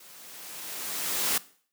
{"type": "noise with level ramp", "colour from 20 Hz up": "white", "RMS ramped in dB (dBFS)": [-51, -25], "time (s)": [0, 1.38], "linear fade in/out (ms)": 5, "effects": ["noise-tail reverb RT60 0.5 s tail -19 dB re dry", "high-pass 150 Hz 12 dB/octave"]}